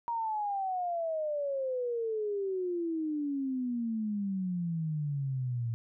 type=exponential sweep; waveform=sine; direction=down; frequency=947 to 113.9 Hz; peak=-30 dBFS; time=0.08-5.74 s; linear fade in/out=0 ms; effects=none